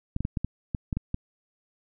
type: clicks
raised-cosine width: 5 ms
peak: -15 dBFS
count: 9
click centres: 0.164 / 0.206 / 0.251 / 0.372 / 0.446 / 0.748 / 0.928 / 0.97 / 1.144 s
effects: none